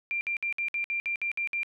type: tone bursts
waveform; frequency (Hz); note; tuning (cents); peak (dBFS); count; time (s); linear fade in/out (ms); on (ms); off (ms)
sine; 2376; D7; +20; -27; 10; 0.11-1.632; 0; 100; 58
effects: none